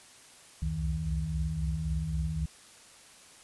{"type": "tone cluster", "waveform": "sine", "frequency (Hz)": [64.2, 68, 85.7, 158.6], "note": ["C2", "C#2", "F2", "D#3"], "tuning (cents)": [-32, -33, -32, 33], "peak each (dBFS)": [-37, -33, -39, -32], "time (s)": [0.62, 2.46], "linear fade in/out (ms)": 5, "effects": ["white hiss -54 dBFS RMS until 3.43 s", "resampled to 24000 Hz"]}